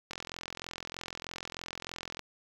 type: click train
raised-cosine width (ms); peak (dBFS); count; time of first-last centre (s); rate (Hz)
0.2; -21; 91; 0.11-2.193; 43.2
effects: 8-bit